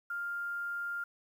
sine tone, 1400 Hz, F6, 4 cents sharp, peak -34 dBFS, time 0.1-1.04 s, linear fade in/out 5 ms, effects 10-bit

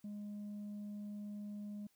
sine tone, 206.7 Hz, G#3, 8 cents flat, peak -40 dBFS, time 0.04-1.87 s, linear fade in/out 5 ms, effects tanh soft clip ceiling -42 dBFS + white hiss -75 dBFS RMS until 1.95 s

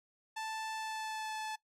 sawtooth tone with pitch glide, 880 to 868.4 Hz, A5 to A5, 0 to -23 cents, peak -34 dBFS, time 0.36-1.56 s, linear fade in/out 10 ms, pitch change -23 cents, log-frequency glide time 0.74-1.35 s, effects noise-tail reverb RT60 0.1 s tail -19 dB re dry + low-pass 9000 Hz 12 dB/octave

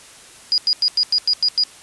sine tone bursts, 4900 Hz, D#8, 27 cents flat, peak -13 dBFS, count 8, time 0.52-1.636 s, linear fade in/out 0 ms, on 59 ms, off 92 ms, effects white hiss -43 dBFS RMS until 1.82 s + resampled to 24000 Hz

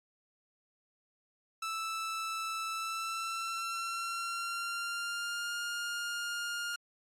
sawtooth tone with pitch glide, 1318.5 to 1413.1 Hz, E6 to F6, 0 to +20 cents, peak -31 dBFS, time 1.62-6.76 s, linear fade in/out 5 ms, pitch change +120 cents, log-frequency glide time 2.71-5.55 s, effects low-pass 11000 Hz 12 dB/octave + AAC 64 kbps

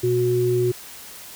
sine tone pair together, 121.74 / 365.1 Hz, B2 / F#4, -24 / -23 cents, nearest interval octave + perfect fifth, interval 1901 cents, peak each -23 / -18 dBFS, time 0.03-0.72 s, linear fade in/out 10 ms, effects white hiss -40 dBFS RMS until 1.35 s

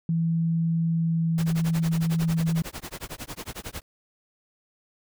sine tone with pitch glide, 165.2 to 163.96 Hz, E3 to E3, +4 to -9 cents, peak -21 dBFS, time 0.09-2.62 s, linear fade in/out 2 ms, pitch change -13 cents, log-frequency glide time 0.89-1.46 s
pink noise with tremolo, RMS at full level -34 dBFS, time 1.38-3.82 s, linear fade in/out 0 ms, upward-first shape sine, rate 11 Hz, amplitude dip 100%
effects none

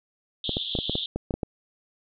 white band-pass noise, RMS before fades -32 dBFS, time 0.44-1.06 s, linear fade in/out 2 ms, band 3200 to 3700 Hz, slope 96 dB/octave
clicks, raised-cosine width 2 ms, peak -14 dBFS, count 10, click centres 0.493 / 0.569 / 0.752 / 0.788 / 0.896 / 0.954 / 1.16 / 1.308 / 1.34 / 1.432 s
effects none

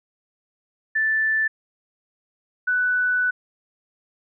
sine tone pair in turn, 1760 / 1489.8 Hz, A6 / F#6, 0 / +11 cents, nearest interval minor third, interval 289 cents, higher first, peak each -18 dBFS, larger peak neither, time 0.95-1.48 / 2.67-3.31 s, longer second, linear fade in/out 10 ms, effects none

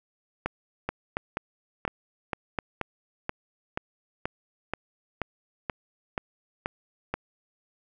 two click trains, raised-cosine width 0.5 ms, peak -12 / -13 dBFS, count 4 / 14, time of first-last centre 0.46-2.588 / 0.89-7.14 s, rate 1.41 / 2.08 Hz, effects none

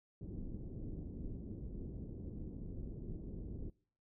pink low-pass noise, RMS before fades -45 dBFS, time 0.21-3.7 s, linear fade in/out 2 ms, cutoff 360 Hz, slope 24 dB/octave, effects noise-tail reverb RT60 0.5 s tail -24 dB re dry

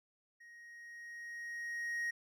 triangle tone with level ramp, 1879 Hz, A#6, 13 cents sharp, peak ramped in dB -53 to -32 dBFS, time 0.4-2.11 s, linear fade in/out 10 ms, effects none

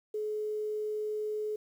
sine tone with quantisation, 425.9 Hz, G#4, 44 cents sharp, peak -31 dBFS, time 0.14-1.56 s, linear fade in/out 5 ms, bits 10, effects none

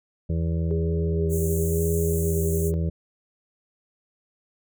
harmonic tone, 82.41 Hz, E2, in tune, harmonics 1 / 2 / 4 / 5 / 6 / 7, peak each -24 / -26 / -38 / -38 / -41 / -41 dBFS, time 0.29-2.9 s, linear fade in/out 10 ms
sine tone with vibrato, 406.4 Hz, G#4, 38 cents flat, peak -26 dBFS, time 0.71-2.74 s, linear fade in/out 0 ms, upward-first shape sine, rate 1 Hz, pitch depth 27 cents each way
pink high-pass noise, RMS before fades -35 dBFS, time 1.29-2.72 s, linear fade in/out 50 ms, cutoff 6500 Hz, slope 96 dB/octave
effects none

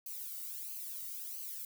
violet noise with flanger, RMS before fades -43 dBFS, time 0.06-1.65 s, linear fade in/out 2 ms, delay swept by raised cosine 0.55 to 1.22 ms, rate 1.5 Hz, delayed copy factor -0.95, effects none

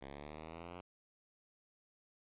5% pulse linear sweep, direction up, 67 to 90 Hz, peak -36 dBFS, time 0.01-0.81 s, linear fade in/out 10 ms, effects resampled to 8000 Hz + 13-bit

